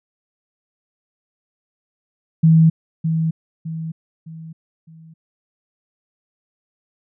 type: tone with echo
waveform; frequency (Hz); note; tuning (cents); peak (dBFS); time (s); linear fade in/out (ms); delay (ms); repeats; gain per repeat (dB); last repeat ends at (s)
sine; 161.5; E3; -35; -8; 2.43-2.7; 10; 610; 4; -8; 5.14
effects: none